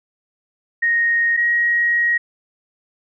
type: tone pair in turn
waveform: sine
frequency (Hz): 1864.7 / 1890.7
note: A#6 / A#6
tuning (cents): 0 / +24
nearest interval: unison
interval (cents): 24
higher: second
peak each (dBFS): -14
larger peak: neither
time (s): 0.82-1.37 / 1.37-2.18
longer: second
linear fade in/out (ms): 10
effects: none